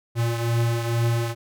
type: beating tone pair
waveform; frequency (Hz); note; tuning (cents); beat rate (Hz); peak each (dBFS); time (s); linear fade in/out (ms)
square; 116.54 / 118.74; A#2 / A#2; 0 / +32; 2.2; -22 / -29; 0.15-1.35; 50
effects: none